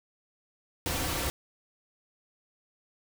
pink noise with comb filter, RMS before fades -31 dBFS, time 0.86-1.3 s, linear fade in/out 0 ms, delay 4.8 ms, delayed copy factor -0.5, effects none

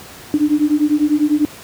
sine beating tone pair, 293.7 / 303.7 Hz, D4 / D#4, 0 / -42 cents, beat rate 10 Hz, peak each -15 dBFS, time 0.34-1.45 s, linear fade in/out 0 ms, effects pink hiss -37 dBFS RMS until 1.63 s + high-pass 80 Hz 12 dB/octave

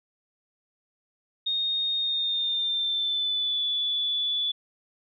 sine tone with pitch glide, 3701 to 3453 Hz, A#7 to A7, -13 to -33 cents, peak -24 dBFS, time 1.46-4.52 s, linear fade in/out 10 ms, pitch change -120 cents, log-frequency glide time 1.98-3.63 s, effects none

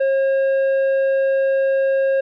triangle tone with tanh clipping, 540 Hz, C#5, 45 cents flat, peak -16 dBFS, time 0-2.21 s, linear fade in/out 10 ms, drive 11 dB, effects none

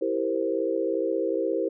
sine chord, C dominant seventh, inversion first, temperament equal, 329.6 / 392 / 466.2 / 523.3 Hz, E4 / G4 / Bb4 / C5, 0 / 0 / 0 / 0 cents, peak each -29 dBFS, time 0.01-1.69 s, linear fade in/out 10 ms, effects none

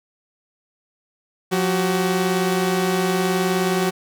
sawtooth tone pair together, 179.7 / 378.6 Hz, F3 / F#4, +50 / +40 cents, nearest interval octave + minor second, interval 1290 cents, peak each -17 dBFS, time 1.51-3.91 s, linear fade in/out 20 ms, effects none

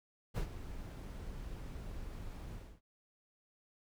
brown noise with ADSR envelope, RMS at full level -33 dBFS, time 0.34-2.81 s, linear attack 34 ms, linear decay 92 ms, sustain -12 dB, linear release 270 ms, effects none

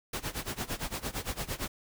pink noise with tremolo, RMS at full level -33 dBFS, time 0.13-1.68 s, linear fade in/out 5 ms, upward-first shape sine, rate 8.8 Hz, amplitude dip 90%, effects none

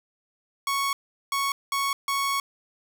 sawtooth tone bursts at uneven times, 1108.7 Hz, C#6, in tune, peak -20 dBFS, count 4, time 0.67-0.93 / 1.32-1.52 / 1.72-1.93 / 2.08-2.4 s, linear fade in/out 2 ms, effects none

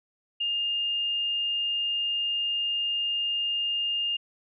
sine tone, 2820 Hz, F7, 16 cents sharp, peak -25 dBFS, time 0.4-4.17 s, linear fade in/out 10 ms, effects none

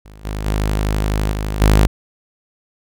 sawtooth tone with level steps, 51.91 Hz, G#1, in tune, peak -34 / -18 / -12 / -16 / -5 dBFS, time 0.05-1.87 s, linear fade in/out 5 ms, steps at 0.24 / 0.45 / 1.31 / 1.6 s, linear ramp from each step 20 ms, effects none

